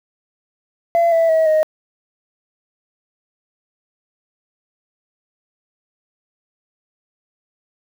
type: tone with pitch steps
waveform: sine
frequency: 679 / 660.1 / 641.6 / 623.7 Hz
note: F5 / E5 / E5 / D#5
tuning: -49 / +2 / -47 / +4 cents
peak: -9 dBFS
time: 0.95-1.63 s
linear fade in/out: 0 ms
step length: 170 ms
effects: tanh soft clip ceiling -10 dBFS + 7-bit